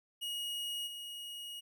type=tone with level steps; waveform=45% pulse; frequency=2885 Hz; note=F#7; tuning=44 cents flat; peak=-36 / -42 dBFS; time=0.21-1.61 s; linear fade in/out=20 ms; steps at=0.86 s; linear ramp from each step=20 ms; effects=none